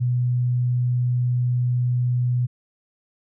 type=tone; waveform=sine; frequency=123.47 Hz; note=B2; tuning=in tune; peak=-18 dBFS; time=0-2.47 s; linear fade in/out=20 ms; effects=none